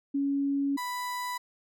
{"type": "tone pair in turn", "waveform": ["sine", "35% pulse"], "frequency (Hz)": [279.3, 989.6], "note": ["C#4", "B5"], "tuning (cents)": [13, 3], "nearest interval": "octave + minor seventh", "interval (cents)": 2190, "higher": "second", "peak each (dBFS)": [-25, -30], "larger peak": "first", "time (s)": [[0.14, 0.77], [0.77, 1.38]], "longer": "first", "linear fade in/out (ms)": 10, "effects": []}